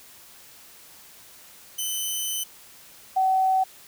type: tone pair in turn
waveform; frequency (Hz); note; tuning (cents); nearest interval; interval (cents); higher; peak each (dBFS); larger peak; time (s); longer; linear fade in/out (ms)
10% pulse / sine; 3033 / 758.2; F#7 / F#5; +42 / +42; 2 octaves; 2400; first; -18; neither; 1.78-2.44 / 3.16-3.64; first; 10
effects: white hiss -49 dBFS RMS until 3.87 s